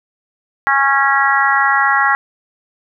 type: harmonic tone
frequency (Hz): 275.2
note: C#4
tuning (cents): -12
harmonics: 3 / 4 / 5 / 6 / 7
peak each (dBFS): -17 / -17 / -17 / -17 / -17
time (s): 0.67-2.15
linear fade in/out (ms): 0
effects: none